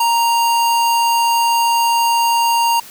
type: tone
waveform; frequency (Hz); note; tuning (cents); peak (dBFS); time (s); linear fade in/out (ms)
square; 932.3; A#5; 0; -13; 0-2.8; 5
effects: white hiss -38 dBFS RMS until 2.9 s